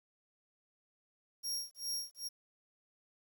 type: tone with tremolo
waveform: sawtooth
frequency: 5588 Hz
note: F8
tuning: in tune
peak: -32 dBFS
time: 1.43-2.29 s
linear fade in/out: 20 ms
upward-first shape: sine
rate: 2.5 Hz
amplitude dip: 100%
effects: 11-bit